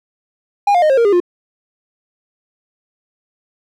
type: tone with pitch steps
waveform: triangle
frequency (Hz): 812 / 706.9 / 615.4 / 535.7 / 466.4 / 406 / 353.4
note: G#5 / F5 / D#5 / C5 / A#4 / G#4 / F4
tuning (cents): -39 / +21 / -19 / +41 / +1 / -39 / +21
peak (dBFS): -7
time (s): 0.67-1.202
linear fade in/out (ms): 5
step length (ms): 76
effects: none